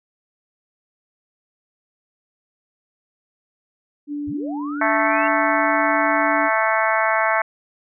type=tone; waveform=sine; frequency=291.5 Hz; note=D4; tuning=13 cents flat; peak=-24 dBFS; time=4.07-6.5 s; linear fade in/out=50 ms
type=linear sweep; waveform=sine; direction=up; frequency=50.2 to 2794 Hz; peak=-31 dBFS; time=4.27-5.28 s; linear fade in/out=10 ms
type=harmonic tone; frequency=220.2 Hz; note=A3; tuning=2 cents sharp; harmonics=3 / 4 / 5 / 6 / 7 / 8 / 9 / 10; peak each=-22 / -23 / -24 / -25 / -25 / -26 / -27 / -27 dBFS; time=4.81-7.42 s; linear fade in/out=5 ms
effects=none